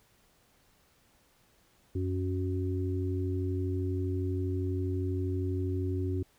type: harmonic tone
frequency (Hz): 92.5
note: F#2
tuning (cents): 0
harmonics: 1 / 3 / 4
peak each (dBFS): -30 / -36 / -36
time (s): 1.95-6.23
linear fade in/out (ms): 5
effects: pink hiss -66 dBFS RMS until 6.38 s